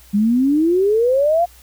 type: exponential sweep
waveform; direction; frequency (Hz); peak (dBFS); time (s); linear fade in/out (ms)
sine; up; 198 to 715; -12; 0.13-1.46; 20
effects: added 60 Hz sine -46 dBFS peak until 1.62 s + white hiss -48 dBFS RMS until 1.62 s